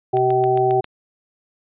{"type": "harmonic tone", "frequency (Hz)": 127.5, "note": "C3", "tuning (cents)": -44, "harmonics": [1, 3, 5, 6], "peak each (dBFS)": [-26, -17, -26, -18], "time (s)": [0.13, 0.81], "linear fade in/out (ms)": 10}
{"type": "click train", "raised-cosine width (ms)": 0.2, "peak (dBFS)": -17, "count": 6, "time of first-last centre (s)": [0.17, 0.844], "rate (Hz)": 7.42}
{"effects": ["resampled to 8000 Hz"]}